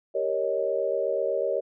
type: chord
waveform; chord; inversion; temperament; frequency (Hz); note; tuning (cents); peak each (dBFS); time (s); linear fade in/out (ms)
sine; Eb dominant seventh; first; equal; 392 / 466.2 / 554.4 / 622.3; G4 / Bb4 / Db5 / Eb5; 0 / 0 / 0 / 0; -31 / -30 / -27 / -30; 0.14-1.61; 20
effects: none